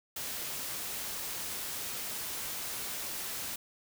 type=noise; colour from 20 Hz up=white; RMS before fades=-38 dBFS; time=0.16-3.56 s; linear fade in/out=5 ms; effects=none